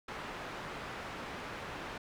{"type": "low-pass noise", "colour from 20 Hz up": "white", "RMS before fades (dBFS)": -43, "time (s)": [0.08, 1.98], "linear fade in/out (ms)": 5, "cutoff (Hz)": 1700, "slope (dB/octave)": 12, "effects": []}